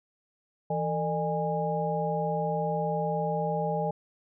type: tone cluster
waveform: sine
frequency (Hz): 164.7 / 450.3 / 604 / 821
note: E3 / A4 / D5 / G#5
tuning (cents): -1 / +40 / +48 / -20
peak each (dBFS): -31 / -33 / -32 / -31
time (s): 0.7-3.91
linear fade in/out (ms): 5
effects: none